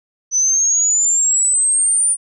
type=exponential sweep; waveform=sine; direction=up; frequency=5990 to 9397 Hz; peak=-12 dBFS; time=0.31-2.17 s; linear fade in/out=50 ms; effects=none